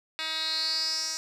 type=tone with band-pass filter sweep; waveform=10% pulse; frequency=317.6 Hz; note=D#4; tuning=36 cents sharp; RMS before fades=-30 dBFS; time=0.19-1.17 s; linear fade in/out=0 ms; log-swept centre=3300 to 6100 Hz; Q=6.8; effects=none